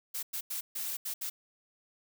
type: noise bursts at uneven times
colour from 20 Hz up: blue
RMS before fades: -36 dBFS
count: 6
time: 0.14-0.23 / 0.33-0.41 / 0.5-0.61 / 0.75-0.97 / 1.05-1.14 / 1.21-1.3 s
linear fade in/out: 10 ms
effects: none